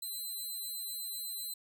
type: tone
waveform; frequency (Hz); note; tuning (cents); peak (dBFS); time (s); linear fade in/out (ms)
5% pulse; 4052; B7; +44; -31; 0.02-1.54; 5
effects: none